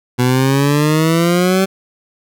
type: exponential sweep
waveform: 20% pulse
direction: up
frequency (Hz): 122.8 to 193.4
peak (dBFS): -6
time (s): 0.18-1.66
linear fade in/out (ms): 20
effects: none